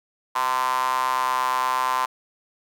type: tone with high-pass filter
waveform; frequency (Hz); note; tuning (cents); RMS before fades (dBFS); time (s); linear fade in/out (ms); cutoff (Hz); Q
sawtooth; 128.6; C3; -30; -23; 0.35-2.06; 10; 1000; 7.8
effects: none